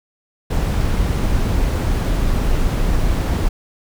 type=noise; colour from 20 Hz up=brown; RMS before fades=-17 dBFS; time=0.5-3.49 s; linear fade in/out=10 ms; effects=none